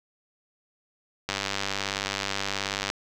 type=click train; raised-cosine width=0.2 ms; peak=-10 dBFS; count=160; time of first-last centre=1.29-2.901 s; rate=98.7 Hz; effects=none